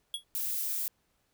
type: tone with exponential decay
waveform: square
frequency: 3342 Hz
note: G#7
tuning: 10 cents sharp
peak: -29 dBFS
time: 0.14-0.24 s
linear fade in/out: 2 ms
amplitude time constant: 21 ms
type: noise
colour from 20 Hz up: violet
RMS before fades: -33 dBFS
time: 0.35-0.88 s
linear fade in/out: 0 ms
effects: pink hiss -74 dBFS RMS until 1.33 s